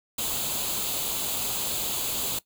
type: noise with comb filter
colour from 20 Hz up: white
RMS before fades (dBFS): -29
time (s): 0.18-2.39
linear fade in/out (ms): 5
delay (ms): 0.27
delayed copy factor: +0.65
effects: noise-tail reverb RT60 0.1 s tail -18 dB re dry